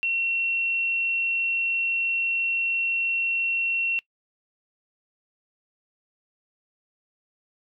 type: tone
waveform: sine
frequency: 2723 Hz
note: F7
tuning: 44 cents flat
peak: -22 dBFS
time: 0.03-3.99 s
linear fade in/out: 0 ms
effects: noise-tail reverb RT60 0.1 s tail -22 dB re dry